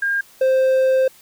sine / triangle tone pair in turn, 1611 / 523.8 Hz, G6 / C5, +47 / +2 cents, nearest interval octave + perfect fifth, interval 1945 cents, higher first, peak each -17 / -11 dBFS, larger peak second, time 0.02-0.21 / 0.41-1.08 s, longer second, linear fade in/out 5 ms, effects white hiss -49 dBFS RMS until 1.21 s

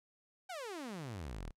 sawtooth exponential sweep, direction down, 784 to 33.41 Hz, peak -38 dBFS, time 0.49-1.51 s, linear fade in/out 10 ms, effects noise-tail reverb RT60 0.1 s tail -25 dB re dry + low-pass 11000 Hz 12 dB/octave

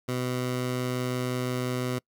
15% pulse tone, 125.8 Hz, B2, 32 cents sharp, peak -21 dBFS, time 0.08-1.99 s, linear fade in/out 10 ms, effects noise-tail reverb RT60 0.1 s tail -25 dB re dry

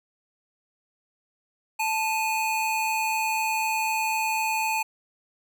square tone pair together, 880 / 2476 Hz, A5 / D#7, 0 / -9 cents, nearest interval octave + tritone, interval 1791 cents, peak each -26 / -29 dBFS, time 1.79-4.83 s, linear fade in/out 10 ms, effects none

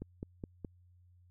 click train, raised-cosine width 3 ms, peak -27 dBFS, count 4, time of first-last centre 0.02-0.648 s, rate 4.78 Hz, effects added 89 Hz sine -60 dBFS peak until 1.3 s

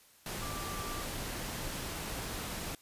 sine tone in noise, 1174.7 Hz, D6, in tune, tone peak -43 dBFS, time 0.42-1.02 s, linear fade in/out 2 ms, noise pink, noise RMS -39 dBFS, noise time 0.26-2.75 s, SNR -7 dB, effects white hiss -62 dBFS RMS until 2.81 s + resampled to 32000 Hz

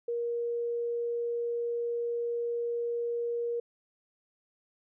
sine tone, 472.3 Hz, A#4, 23 cents sharp, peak -29 dBFS, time 0.08-3.6 s, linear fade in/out 5 ms, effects none

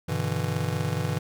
square chord, E minor seventh, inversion first, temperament just, 98.89 / 123.61 / 148.33 / 164.81 Hz, G2 / B2 / D3 / E3, +16 / +2 / +18 / 0 cents, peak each -32 dBFS, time 0.08-1.19 s, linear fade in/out 10 ms, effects none

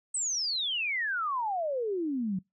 sine exponential sweep, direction down, 8372 to 177.9 Hz, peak -28 dBFS, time 0.14-2.39 s, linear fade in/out 5 ms, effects noise-tail reverb RT60 0.2 s tail -25 dB re dry

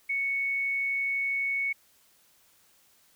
sine tone, 2217 Hz, C#7, in tune, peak -26 dBFS, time 0.09-1.73 s, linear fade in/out 10 ms, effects white hiss -63 dBFS RMS until 3.15 s

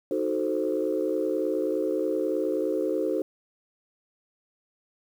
sine chord, D# diminished seventh, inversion none, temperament equal, 311.1 / 370 / 440 / 523.3 Hz, D#4 / F#4 / A4 / C5, 0 / 0 / 0 / 0 cents, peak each -29 dBFS, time 0.11-3.22 s, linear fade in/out 2 ms, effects tanh soft clip ceiling -15 dBFS + 9-bit

